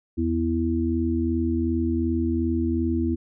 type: harmonic tone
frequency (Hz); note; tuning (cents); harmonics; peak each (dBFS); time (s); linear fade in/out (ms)
82.7; E2; +6; 1 / 3 / 4; -26 / -25 / -25; 0.17-3.16; 20
effects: none